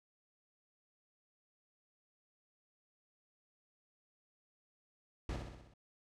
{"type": "noise with echo", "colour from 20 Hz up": "brown", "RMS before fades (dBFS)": -39, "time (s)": [5.29, 5.36], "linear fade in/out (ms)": 2, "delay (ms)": 63, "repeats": 6, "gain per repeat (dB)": -4, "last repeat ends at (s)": 5.738, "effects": ["low-pass 7000 Hz 12 dB/octave"]}